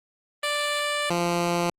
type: tone pair in turn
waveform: 10% pulse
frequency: 587.3 / 173 Hz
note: D5 / F3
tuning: 0 / -16 cents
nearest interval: octave + major sixth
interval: 2116 cents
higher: first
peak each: -16 / -14 dBFS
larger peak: second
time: 0.43-1.1 / 1.1-1.7 s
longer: first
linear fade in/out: 5 ms
effects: low-pass 11000 Hz 12 dB/octave + Opus 24 kbps